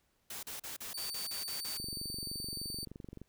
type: noise bursts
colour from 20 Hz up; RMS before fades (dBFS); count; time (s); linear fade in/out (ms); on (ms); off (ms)
white; -43; 9; 0.3-1.774; 5; 130; 38
type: tone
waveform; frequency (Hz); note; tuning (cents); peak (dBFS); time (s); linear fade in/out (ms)
sawtooth; 4576; D8; -46; -36; 0.94-2.85; 5
type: click train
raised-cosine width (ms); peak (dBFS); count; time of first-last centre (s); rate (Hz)
3; -33; 34; 1.8-3.216; 23.3
effects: pink hiss -75 dBFS RMS until 3.28 s